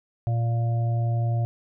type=harmonic tone; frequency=116.9 Hz; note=A#2; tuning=5 cents sharp; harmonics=1 / 3 / 5 / 6; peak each=-21 / -42 / -39 / -36 dBFS; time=0.27-1.45 s; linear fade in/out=0 ms; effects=none